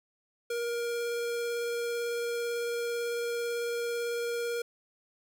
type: tone with vibrato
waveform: square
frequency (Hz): 472.2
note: A#4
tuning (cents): +22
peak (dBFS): -31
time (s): 0.5-4.62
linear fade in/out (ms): 5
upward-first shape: triangle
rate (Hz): 18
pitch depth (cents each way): 11
effects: none